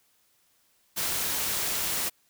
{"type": "noise", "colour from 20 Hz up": "white", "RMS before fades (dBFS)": -29, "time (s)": [0.96, 2.1], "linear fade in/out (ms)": 20, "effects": ["white hiss -67 dBFS RMS until 2.29 s"]}